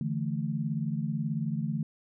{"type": "chord", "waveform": "sine", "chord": "D suspended second", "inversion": "none", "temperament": "just", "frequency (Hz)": [146.83, 165.19, 220.2], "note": ["D3", "E3", "A3"], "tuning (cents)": [0, 4, 2], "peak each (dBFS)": [-32, -33, -33], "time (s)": [0.01, 1.83], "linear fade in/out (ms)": 2, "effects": []}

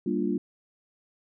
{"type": "chord", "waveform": "sine", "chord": "G minor seventh", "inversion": "none", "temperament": "equal", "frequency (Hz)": [196, 233.1, 293.7, 349.2], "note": ["G3", "Bb3", "D4", "F4"], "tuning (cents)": [0, 0, 0, 0], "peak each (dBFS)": -30, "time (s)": [0.06, 0.38], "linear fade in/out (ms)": 5, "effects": []}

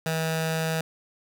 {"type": "tone with notch filter", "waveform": "15% pulse", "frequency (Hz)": 161.1, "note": "E3", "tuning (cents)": -39, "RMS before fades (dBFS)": -27, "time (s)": [0.06, 0.81], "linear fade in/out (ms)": 2, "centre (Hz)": 330, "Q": 1.1, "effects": []}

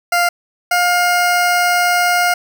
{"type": "tone pair in turn", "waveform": "20% pulse", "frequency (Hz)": [698.5, 709.5], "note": ["F5", "F5"], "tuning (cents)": [0, 27], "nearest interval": "unison", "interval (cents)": 27, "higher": "second", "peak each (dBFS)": -7, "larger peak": "neither", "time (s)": [[0.12, 0.29], [0.71, 2.34]], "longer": "second", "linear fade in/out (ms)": 5, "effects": []}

